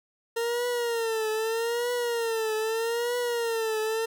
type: tone with vibrato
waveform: 40% pulse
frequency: 460 Hz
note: A#4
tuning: 23 cents flat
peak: -25 dBFS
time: 0.36-4.06 s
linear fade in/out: 10 ms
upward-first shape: triangle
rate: 0.8 Hz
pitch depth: 110 cents each way
effects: none